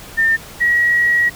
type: tone pair in turn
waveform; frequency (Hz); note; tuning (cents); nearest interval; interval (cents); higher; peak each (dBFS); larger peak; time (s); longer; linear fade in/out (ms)
sine; 1805 / 1910.8; A6 / A#6; +44 / +42; minor second; 98; second; -11; neither; 0.17-0.37 / 0.6-1.3; second; 20
effects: pink hiss -36 dBFS RMS until 1.35 s